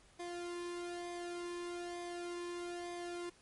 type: tone with flanger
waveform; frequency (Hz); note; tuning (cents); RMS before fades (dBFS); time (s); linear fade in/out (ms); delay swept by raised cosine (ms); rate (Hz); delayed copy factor
sawtooth; 349.2; F4; 0; -43; 0.19-3.3; 10; 0.71 to 1.37; 1.1; -0.7
effects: pink hiss -65 dBFS RMS until 3.41 s + MP3 48 kbps